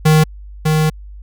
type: tone pair in turn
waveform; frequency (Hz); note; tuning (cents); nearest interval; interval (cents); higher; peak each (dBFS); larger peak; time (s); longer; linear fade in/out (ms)
square; 155.56 / 155.56; D#3 / D#3; 0 / 0; unison; 0; neither; -8 / -12; first; 0.05-0.24 / 0.65-0.9; second; 10
effects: added 50 Hz sine -31 dBFS peak until 1.22 s